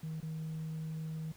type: tone with dropouts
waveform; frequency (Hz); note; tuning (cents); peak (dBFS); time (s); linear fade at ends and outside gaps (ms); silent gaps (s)
sine; 158.5; D#3; +32; -35; 0.03-1.32; 5; 0.204-0.227
effects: tanh soft clip ceiling -35 dBFS + pink hiss -60 dBFS RMS until 1.36 s